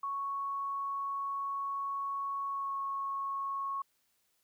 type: tone with pitch glide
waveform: sine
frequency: 1108.7 to 1099.8 Hz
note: C#6 to C#6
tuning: 0 to -14 cents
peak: -33 dBFS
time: 0.03-3.82 s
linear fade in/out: 5 ms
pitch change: -14 cents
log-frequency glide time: 2.48-2.74 s
effects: white hiss -75 dBFS RMS until 4.43 s